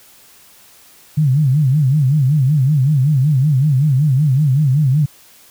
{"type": "tone with vibrato", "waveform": "sine", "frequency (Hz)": 140.8, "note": "C#3", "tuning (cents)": 27, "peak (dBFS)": -10, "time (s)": [1.17, 5.06], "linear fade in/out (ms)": 10, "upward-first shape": "sine", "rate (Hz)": 5.3, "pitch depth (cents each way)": 180, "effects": ["white hiss -46 dBFS RMS until 5.5 s"]}